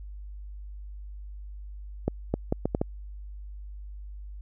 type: accelerating click train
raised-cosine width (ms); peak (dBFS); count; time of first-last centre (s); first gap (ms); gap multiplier
2; -11; 6; 2.08-2.815; 260; 0.71
effects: added 50 Hz sine -38 dBFS peak until 4.41 s